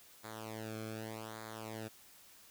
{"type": "tone with flanger", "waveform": "sawtooth", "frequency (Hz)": 110.1, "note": "A2", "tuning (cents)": 2, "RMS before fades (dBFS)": -45, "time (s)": [0.23, 1.89], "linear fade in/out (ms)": 20, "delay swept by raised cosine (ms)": [0.35, 1.07], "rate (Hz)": 0.84, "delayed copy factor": -0.95, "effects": ["white hiss -60 dBFS RMS until 2.5 s"]}